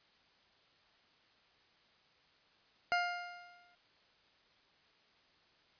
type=tone with exponential decay; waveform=20% pulse; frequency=705 Hz; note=F5; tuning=16 cents sharp; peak=-23 dBFS; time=2.92-3.75 s; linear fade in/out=0 ms; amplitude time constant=180 ms; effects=white hiss -68 dBFS RMS until 5.79 s + resampled to 11025 Hz